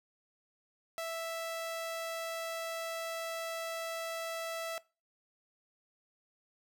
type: tone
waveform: sawtooth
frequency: 659.3 Hz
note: E5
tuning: in tune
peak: -32 dBFS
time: 0.98-4.78 s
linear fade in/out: 0 ms
effects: noise-tail reverb RT60 0.3 s tail -21 dB re dry